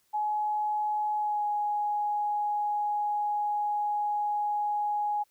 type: tone with pitch glide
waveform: sine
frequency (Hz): 844 to 832.4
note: G#5 to G#5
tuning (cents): +28 to +4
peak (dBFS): -26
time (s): 0.13-5.24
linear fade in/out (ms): 20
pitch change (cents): -24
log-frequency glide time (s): 1.17-1.45
effects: white hiss -70 dBFS RMS until 5.3 s